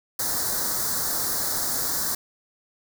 white band-stop noise, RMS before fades -26 dBFS, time 0.19-2.15 s, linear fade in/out 5 ms, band 1800 to 4100 Hz, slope 48 dB/octave, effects none

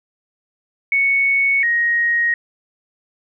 sine tone pair in turn, 2217 / 1878.3 Hz, C#7 / A#6, 0 / +13 cents, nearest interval minor third, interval 287 cents, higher first, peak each -13 / -14 dBFS, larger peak first, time 0.92-1.63 / 1.63-2.34 s, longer neither, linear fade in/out 2 ms, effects none

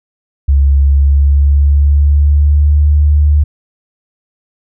sine tone with pitch glide, 69.4 to 73.95 Hz, C#2 to D2, +3 to +13 cents, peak -5 dBFS, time 0.48-3.44 s, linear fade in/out 10 ms, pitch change +110 cents, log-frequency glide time 0.77-2.85 s, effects none

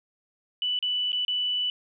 sine tone with dropouts, 2974 Hz, F#7, 8 cents sharp, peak -24 dBFS, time 0.62-1.7 s, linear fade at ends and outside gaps 1 ms, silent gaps 0.79-0.826 / 1.119-1.129 / 1.25-1.281 s, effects none

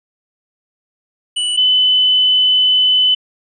square / sine tone pair in turn, 2960 / 3015 Hz, F#7 / F#7, 0 / +32 cents, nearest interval unison, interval 32 cents, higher second, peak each -16 / -9 dBFS, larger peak second, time 1.36-1.57 / 1.57-3.15 s, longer second, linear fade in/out 10 ms, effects resampled to 24000 Hz

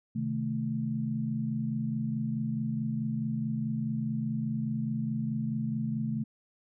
sine chord, A diminished, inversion first, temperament equal, 130.81 / 155.56 / 220 Hz, C3 / Eb3 / A3, 0 / 0 / 0 cents, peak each -34 / -36 / -31 dBFS, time 0.15-6.24 s, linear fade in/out 10 ms, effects none

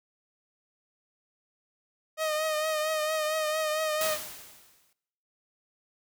sawtooth tone with vibrato, 621 Hz, D#5, 3 cents flat, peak -23 dBFS, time 2.17-4.18 s, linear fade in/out 50 ms, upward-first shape triangle, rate 4.4 Hz, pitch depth 43 cents each way
white noise with exponential decay, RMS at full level -30 dBFS, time 4.01-4.93 s, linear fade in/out 2 ms, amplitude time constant 200 ms
effects noise-tail reverb RT60 0.9 s tail -20 dB re dry

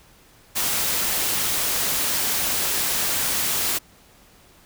white noise, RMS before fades -23 dBFS, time 0.55-3.79 s, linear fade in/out 20 ms, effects pink hiss -53 dBFS RMS until 4.65 s

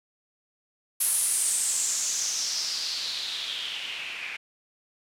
blue noise with low-pass filter sweep, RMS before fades -29 dBFS, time 1-4.37 s, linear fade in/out 10 ms, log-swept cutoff 11000 to 2300 Hz, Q 4.7, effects none

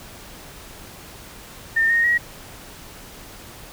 sine tone with pitch steps, 1810 / 1856.6 / 1904.4 Hz, A6 / A#6 / A#6, +48 / -7 / +37 cents, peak -15 dBFS, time 1.76-2.18 s, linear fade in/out 10 ms, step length 140 ms, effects pink hiss -41 dBFS RMS until 3.72 s

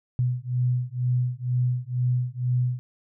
sine beating tone pair, 123.47 / 125.57 Hz, B2 / B2, 0 / +29 cents, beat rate 2.1 Hz, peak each -25 dBFS, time 0.19-2.79 s, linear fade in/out 0 ms, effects none

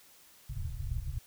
pink low-pass noise, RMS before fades -36 dBFS, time 0.49-1.19 s, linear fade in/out 10 ms, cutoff 140 Hz, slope 96 dB/octave, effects white hiss -59 dBFS RMS until 1.26 s

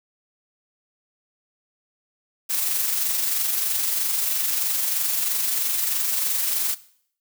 blue noise with amplitude modulation, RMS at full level -22 dBFS, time 2.49-6.75 s, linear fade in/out 20 ms, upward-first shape sine, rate 23.1 Hz, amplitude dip 35%, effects noise-tail reverb RT60 0.6 s tail -18 dB re dry

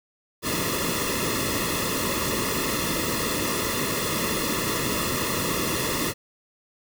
pink noise with comb filter, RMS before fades -26 dBFS, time 0.42-6.14 s, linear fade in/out 50 ms, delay 1.3 ms, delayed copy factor -0.9, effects none

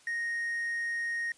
triangle tone with hard clipping, 1864.7 Hz, A#6, in tune, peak -31 dBFS, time 0.07-1.32 s, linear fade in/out 2 ms, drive 5 dB, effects white hiss -60 dBFS RMS until 1.37 s + resampled to 22050 Hz

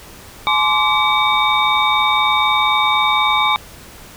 sine tone cluster, 849 / 1040 / 1164 / 2279 / 3673 Hz, G#5 / C6 / D6 / C#7 / A#7, +38 / -11 / -16 / +47 / -26 cents, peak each -19 dBFS, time 0.47-3.56 s, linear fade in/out 0 ms, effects pink hiss -39 dBFS RMS until 4.16 s

